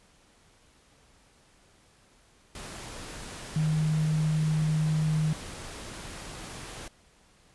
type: tone in noise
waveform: sine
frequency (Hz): 155.5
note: D#3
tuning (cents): -1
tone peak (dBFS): -23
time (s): 3.56-5.33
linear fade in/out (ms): 2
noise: pink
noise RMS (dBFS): -41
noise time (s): 2.55-6.88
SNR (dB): +15
effects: pink hiss -61 dBFS RMS until 7.54 s + resampled to 24000 Hz